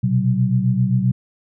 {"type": "tone cluster", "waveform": "sine", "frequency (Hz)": [121.4, 129, 189.2], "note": ["B2", "C3", "F#3"], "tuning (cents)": [-29, -24, 39], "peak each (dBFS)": -19, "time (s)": [0.03, 1.12], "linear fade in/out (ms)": 10, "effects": []}